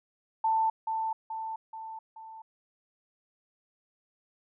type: tone with echo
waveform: sine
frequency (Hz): 888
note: A5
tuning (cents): +16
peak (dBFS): -23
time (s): 0.44-0.7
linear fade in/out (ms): 5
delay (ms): 430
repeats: 4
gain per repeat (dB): -5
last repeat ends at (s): 2.42
effects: none